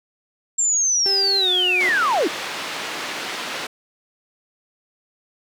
sine linear sweep, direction down, 7459 to 264.8 Hz, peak -16 dBFS, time 0.58-2.28 s, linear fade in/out 10 ms
35% pulse tone with pitch glide, 392 to 363.6 Hz, G4 to F#4, 0 to -30 cents, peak -24 dBFS, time 1.06-1.89 s, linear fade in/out 0 ms, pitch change -130 cents, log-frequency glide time 1.38-1.49 s
white band-pass noise, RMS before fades -29 dBFS, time 1.8-3.67 s, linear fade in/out 5 ms, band 240 to 3300 Hz, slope 12 dB/octave
effects none

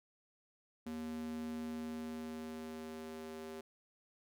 square tone with high-pass filter sweep, 79 Hz, D#2, 27 cents sharp, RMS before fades -44 dBFS, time 0.86-3.61 s, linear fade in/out 5 ms, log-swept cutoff 210 to 330 Hz, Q 3.5, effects none

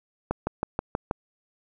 click train, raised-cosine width 1 ms, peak -11 dBFS, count 6, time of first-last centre 0.31-1.111 s, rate 6.24 Hz, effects none

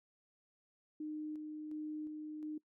sine tone with tremolo, 305.7 Hz, D#4, 30 cents flat, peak -39 dBFS, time 1-2.58 s, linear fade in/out 5 ms, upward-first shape square, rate 1.4 Hz, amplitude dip 30%, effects noise-tail reverb RT60 0.1 s tail -21 dB re dry

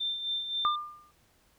sine tone with tremolo, 3577 Hz, A7, 28 cents sharp, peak -28 dBFS, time 0-0.76 s, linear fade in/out 10 ms, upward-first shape sine, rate 3.8 Hz, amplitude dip 55%
sine tone with exponential decay, 1200 Hz, D6, 37 cents sharp, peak -21 dBFS, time 0.65-1.11 s, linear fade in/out 0 ms, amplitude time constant 99 ms
effects pink hiss -66 dBFS RMS until 1.58 s

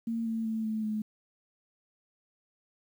sine tone with pitch steps, 229 / 225.3 / 221.7 / 218.2 / 214.7 Hz, A#3 / A3 / A3 / A3 / A3, -31 / +41 / +13 / -14 / -42 cents, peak -29 dBFS, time 0.07-1.02 s, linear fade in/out 5 ms, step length 190 ms, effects 10-bit

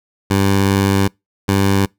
15% pulse tone pair in turn, 98.2 / 98.2 Hz, G2 / G2, +4 / +4 cents, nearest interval unison, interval 0 cents, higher neither, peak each -6 dBFS, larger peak neither, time 0.3-1.08 / 1.48-1.86 s, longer first, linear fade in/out 10 ms, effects noise-tail reverb RT60 0.2 s tail -26 dB re dry

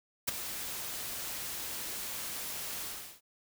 white noise with ADSR envelope, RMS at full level -28 dBFS, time 0.27-3.21 s, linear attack 17 ms, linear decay 10 ms, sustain -11 dB, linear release 370 ms, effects none

